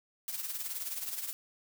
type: noise with tremolo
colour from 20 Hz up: blue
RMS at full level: -35 dBFS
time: 0.28-1.33 s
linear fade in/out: 0 ms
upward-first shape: triangle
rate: 19 Hz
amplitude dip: 70%
effects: none